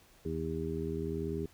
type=harmonic tone; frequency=80.4 Hz; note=E2; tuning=43 cents flat; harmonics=1 / 2 / 3 / 4 / 5; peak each=-40 / -39 / -41 / -41 / -37 dBFS; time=0.25-1.46 s; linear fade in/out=5 ms; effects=pink hiss -62 dBFS RMS until 1.53 s